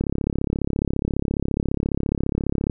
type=click train; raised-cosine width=3 ms; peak=-9 dBFS; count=94; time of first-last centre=0.01-2.698 s; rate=34.6 Hz; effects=none